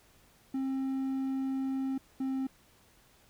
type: tone pair in turn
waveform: triangle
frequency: 266.6 / 265.2 Hz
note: C4 / C4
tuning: +33 / +23 cents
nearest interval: unison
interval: 10 cents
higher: first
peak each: -28 dBFS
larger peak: neither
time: 0.54-1.98 / 2.2-2.47 s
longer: first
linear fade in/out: 5 ms
effects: pink hiss -63 dBFS RMS until 3.29 s